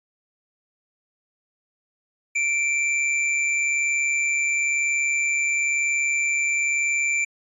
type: tone with amplitude modulation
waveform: square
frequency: 2346 Hz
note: D7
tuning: 2 cents flat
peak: -19 dBFS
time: 2.35-7.25 s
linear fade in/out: 10 ms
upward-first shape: sine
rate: 141 Hz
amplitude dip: 40%
effects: resampled to 24000 Hz